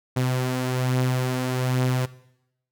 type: beating tone pair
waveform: sawtooth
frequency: 127.3 / 128.5 Hz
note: C3 / C3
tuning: -47 / -31 cents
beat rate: 1.2 Hz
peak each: -19 / -26 dBFS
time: 0.16-2.06 s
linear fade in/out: 10 ms
effects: noise-tail reverb RT60 0.8 s tail -18 dB re dry